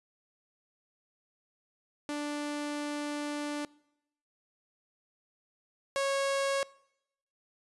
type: tone pair in turn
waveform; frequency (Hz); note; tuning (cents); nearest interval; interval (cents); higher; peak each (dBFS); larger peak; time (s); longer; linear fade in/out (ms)
sawtooth; 293.7 / 549.8; D4 / C#5; 0 / -14; major seventh; 1086; second; -29 / -24; second; 2.09-3.65 / 5.96-6.63; first; 0
effects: noise-tail reverb RT60 0.8 s tail -23 dB re dry + resampled to 24000 Hz